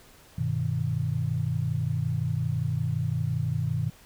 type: chord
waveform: sine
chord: G augmented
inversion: none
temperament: equal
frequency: 98 / 123.47 / 155.56 Hz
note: G2 / B2 / D#3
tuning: 0 / 0 / 0 cents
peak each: -31 / -28 / -29 dBFS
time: 0.38-3.9 s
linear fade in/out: 5 ms
effects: pink hiss -54 dBFS RMS until 4.05 s